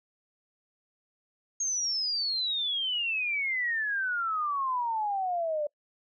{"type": "exponential sweep", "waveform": "sine", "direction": "down", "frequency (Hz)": [6540, 581], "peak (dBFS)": -27, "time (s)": [1.6, 5.67], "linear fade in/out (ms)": 5, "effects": ["noise-tail reverb RT60 0.1 s tail -25 dB re dry"]}